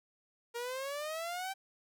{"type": "exponential sweep", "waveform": "sawtooth", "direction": "up", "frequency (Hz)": [466.2, 784], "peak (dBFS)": -33, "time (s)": [0.54, 1.54], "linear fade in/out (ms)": 20, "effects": []}